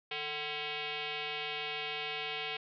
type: tone with frequency modulation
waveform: sine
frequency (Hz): 155.56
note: D#3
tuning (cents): 0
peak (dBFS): -35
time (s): 0.11-2.57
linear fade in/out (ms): 5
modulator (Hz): 599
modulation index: 5.7
effects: none